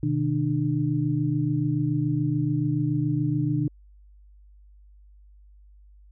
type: tone cluster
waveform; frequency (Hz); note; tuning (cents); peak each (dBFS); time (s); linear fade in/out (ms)
sine; 126.7 / 153.7 / 298.9; B2 / D#3 / D4; +45 / -21 / +31; -26; 0.03-3.68; 2
effects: added 50 Hz sine -49 dBFS peak until 6.11 s